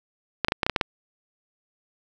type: clicks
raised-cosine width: 0.3 ms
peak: -5 dBFS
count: 8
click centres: 0.447 / 0.484 / 0.521 / 0.632 / 0.665 / 0.697 / 0.762 / 0.812 s
effects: none